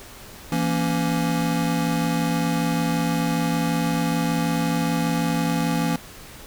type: chord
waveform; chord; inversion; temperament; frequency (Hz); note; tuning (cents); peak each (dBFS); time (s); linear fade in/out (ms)
square; A# diminished; second; just; 167.82 / 233.1 / 279.7; E3 / A#3 / C#4; +31 / 0 / +16; -24 / -27 / -27; 0.52-5.96; 2
effects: pink hiss -42 dBFS RMS until 6.46 s